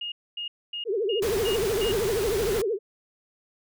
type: tone bursts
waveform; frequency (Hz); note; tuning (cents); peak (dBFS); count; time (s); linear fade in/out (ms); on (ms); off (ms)
sine; 2853; F7; +36; -30; 6; 0.01-1.92; 5; 110; 250
type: tone with vibrato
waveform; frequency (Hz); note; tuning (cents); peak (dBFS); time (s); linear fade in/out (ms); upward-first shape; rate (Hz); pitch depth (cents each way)
sine; 422.3; G#4; +29; -23; 0.85-2.79; 50; triangle; 13; 250
type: noise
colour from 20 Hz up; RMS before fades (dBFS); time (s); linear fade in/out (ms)
pink; -32; 1.22-2.62; 5
effects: none